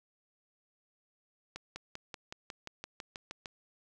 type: accelerating click train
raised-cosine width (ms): 0.2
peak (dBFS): -24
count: 12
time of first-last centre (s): 1.56-3.458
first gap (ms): 200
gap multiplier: 0.97
effects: none